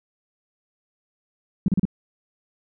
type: tone bursts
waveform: sine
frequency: 189.3 Hz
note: F#3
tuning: 40 cents sharp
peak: -15 dBFS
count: 4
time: 1.66-1.853 s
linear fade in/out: 2 ms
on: 22 ms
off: 35 ms
effects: none